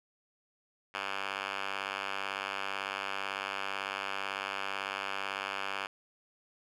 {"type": "tone with band-pass filter", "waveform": "5% pulse", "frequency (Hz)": 98, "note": "G2", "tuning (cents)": 0, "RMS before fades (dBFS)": -37, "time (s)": [0.94, 5.87], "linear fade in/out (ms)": 5, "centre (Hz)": 2000, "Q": 2.6, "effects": []}